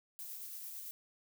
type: noise with tremolo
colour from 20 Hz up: violet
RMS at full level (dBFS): -45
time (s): 0.19-0.91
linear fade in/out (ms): 0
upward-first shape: sine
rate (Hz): 9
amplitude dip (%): 25
effects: none